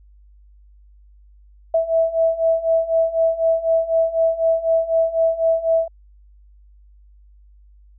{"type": "beating tone pair", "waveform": "sine", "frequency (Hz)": [653, 657], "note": ["E5", "E5"], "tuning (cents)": [-17, -6], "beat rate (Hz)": 4, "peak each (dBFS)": [-20, -17], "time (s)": [1.74, 5.88], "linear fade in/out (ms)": 5, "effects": ["added 50 Hz sine -46 dBFS peak until 7.98 s"]}